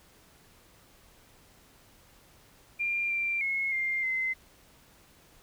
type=tone with pitch steps; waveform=sine; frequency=2391 / 2364 / 2173 / 2107 / 2061 Hz; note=D7 / D7 / C#7 / C7 / C7; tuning=+30 / +11 / -35 / +12 / -27 cents; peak=-27 dBFS; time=2.79-4.34 s; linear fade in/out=20 ms; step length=310 ms; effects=pink hiss -59 dBFS RMS until 5.42 s